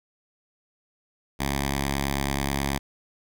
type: tone with notch filter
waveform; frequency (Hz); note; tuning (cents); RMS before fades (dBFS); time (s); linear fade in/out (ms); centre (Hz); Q
5% pulse; 69.3; C#2; 0; -27; 1.39-2.79; 20; 490; 0.95
effects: none